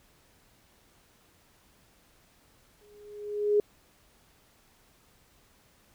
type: tone with exponential growth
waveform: sine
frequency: 415.3 Hz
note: G#4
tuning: in tune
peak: -18 dBFS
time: 2.81-3.6 s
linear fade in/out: 2 ms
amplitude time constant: 170 ms
effects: pink hiss -63 dBFS RMS until 5.94 s